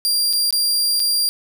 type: tone with dropouts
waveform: sawtooth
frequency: 4765 Hz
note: D8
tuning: 24 cents sharp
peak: -13 dBFS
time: 0.05-1.29 s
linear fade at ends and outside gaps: 0 ms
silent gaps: 0.329-0.334 / 0.507-0.526 / 0.996-1.001 s
effects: none